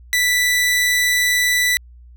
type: tone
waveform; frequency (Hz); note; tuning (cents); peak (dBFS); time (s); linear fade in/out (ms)
sawtooth; 1975.5; B6; 0; -11; 0.13-1.77; 0
effects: added 60 Hz sine -40 dBFS peak until 2.16 s